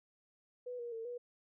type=tone with pitch steps; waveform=sine; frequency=494.2 / 475.2 / 452.3 / 485.8 Hz; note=B4 / A#4 / A4 / B4; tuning=+1 / +33 / +48 / -29 cents; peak=-40 dBFS; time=0.66-1.18 s; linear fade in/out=10 ms; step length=130 ms; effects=none